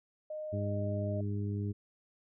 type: tone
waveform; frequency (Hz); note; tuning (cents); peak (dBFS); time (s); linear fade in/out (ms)
sine; 615; D#5; -20; -37; 0.3-1.21; 5
type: harmonic tone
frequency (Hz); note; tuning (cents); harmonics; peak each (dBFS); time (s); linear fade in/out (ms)
101.9; G#2; -32; 1 / 2 / 3 / 4; -33 / -39 / -43 / -45; 0.52-1.73; 20
effects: none